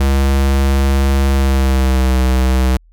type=tone with pitch glide; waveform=square; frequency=68.1 to 64.43 Hz; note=C#2 to C2; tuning=-30 to -26 cents; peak=-11 dBFS; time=0-2.77 s; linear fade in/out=5 ms; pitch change=-96 cents; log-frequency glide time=1.3-2.1 s; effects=added 41 Hz sine -44 dBFS peak until 2.92 s